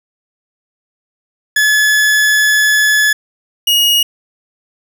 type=tone pair in turn; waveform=40% pulse; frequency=1712 / 2879 Hz; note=A6 / F#7; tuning=-48 / -48 cents; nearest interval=major sixth; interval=900 cents; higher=second; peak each=-8 dBFS; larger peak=neither; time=1.56-3.13 / 3.67-4.03 s; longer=first; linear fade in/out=5 ms; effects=none